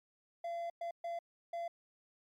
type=tone bursts at uneven times; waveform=triangle; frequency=682 Hz; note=F5; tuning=41 cents flat; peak=-35 dBFS; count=4; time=0.44-0.7 / 0.81-0.91 / 1.04-1.19 / 1.53-1.68 s; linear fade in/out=5 ms; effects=MP3 96 kbps